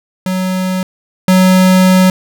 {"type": "tone pair in turn", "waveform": "square", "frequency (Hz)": [185.7, 185.7], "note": ["F#3", "F#3"], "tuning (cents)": [7, 7], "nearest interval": "unison", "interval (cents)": 0, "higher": "neither", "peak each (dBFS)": [-14, -6], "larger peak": "second", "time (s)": [[0.26, 0.83], [1.28, 2.1]], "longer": "second", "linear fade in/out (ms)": 2, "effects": []}